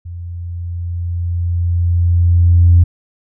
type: tone with level ramp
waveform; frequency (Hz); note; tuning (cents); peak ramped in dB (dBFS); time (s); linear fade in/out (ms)
sine; 86.6; F2; -14; -25 to -3; 0.05-2.84; 10
effects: tanh soft clip ceiling 0 dBFS